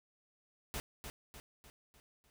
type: noise with echo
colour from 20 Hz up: pink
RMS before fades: -40 dBFS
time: 0.74-0.8 s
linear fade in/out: 0 ms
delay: 300 ms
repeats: 5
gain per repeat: -6 dB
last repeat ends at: 2.3 s
effects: none

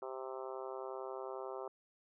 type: harmonic tone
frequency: 131.1 Hz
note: C3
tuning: 4 cents sharp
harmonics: 3 / 4 / 5 / 6 / 7 / 8 / 9 / 10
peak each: -45 / -47 / -49 / -51 / -52 / -53 / -54 / -55 dBFS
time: 0.02-1.68 s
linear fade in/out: 2 ms
effects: none

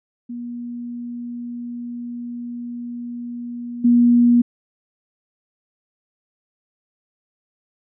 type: tone with level steps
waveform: sine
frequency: 240 Hz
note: B3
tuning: 49 cents flat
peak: -27 / -10 dBFS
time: 0.29-4.42 s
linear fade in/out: 10 ms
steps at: 3.84 s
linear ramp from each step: 10 ms
effects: none

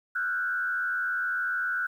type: tone with frequency modulation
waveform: sine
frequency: 1478 Hz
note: F#6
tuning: 2 cents flat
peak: -26 dBFS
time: 0.15-1.87 s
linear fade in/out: 10 ms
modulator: 92.8 Hz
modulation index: 0.9
effects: 10-bit

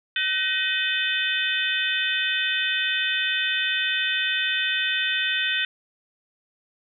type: harmonic tone with a mistuned harmonic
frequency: 507 Hz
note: B4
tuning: 45 cents sharp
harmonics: 3 / 4 / 5 / 6 / 7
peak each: -28 / -28 / -28 / -28 / -28 dBFS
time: 0.16-5.65 s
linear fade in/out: 2 ms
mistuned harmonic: 4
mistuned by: -130 cents
effects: none

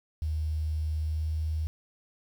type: tone with pitch glide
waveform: sine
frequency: 77.78 to 78.5 Hz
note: D#2 to D#2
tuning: 0 to +16 cents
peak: -27 dBFS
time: 0.22-1.67 s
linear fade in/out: 0 ms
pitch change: +16 cents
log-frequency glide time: 1.03-1.28 s
effects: 9-bit

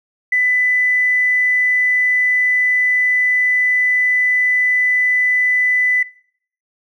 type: tone with tanh clipping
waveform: triangle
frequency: 1997 Hz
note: B6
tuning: 19 cents sharp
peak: -12 dBFS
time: 0.32-6.03 s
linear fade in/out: 5 ms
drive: 3 dB
effects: noise-tail reverb RT60 0.6 s tail -21 dB re dry

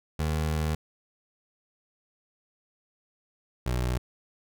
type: tone pair in turn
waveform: 25% pulse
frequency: 77.7 / 61.67 Hz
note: D#2 / B1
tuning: -2 / -2 cents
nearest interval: major third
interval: 400 cents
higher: first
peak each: -22 / -22 dBFS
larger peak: neither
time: 0.19-0.75 / 3.66-3.98 s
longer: first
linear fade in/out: 5 ms
effects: none

